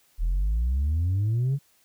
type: exponential sweep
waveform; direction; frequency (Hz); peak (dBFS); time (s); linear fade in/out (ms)
sine; up; 39 to 144.5; -19; 0.18-1.59; 50
effects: tanh soft clip ceiling -20 dBFS + white hiss -63 dBFS RMS until 1.84 s